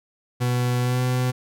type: tone with pitch glide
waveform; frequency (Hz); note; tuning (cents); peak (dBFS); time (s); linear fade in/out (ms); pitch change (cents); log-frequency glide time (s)
40% pulse; 123.47 to 126.21; B2 to B2; 0 to +38; -19; 0.4-1.32; 20; +38; 0.81-1.01
effects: none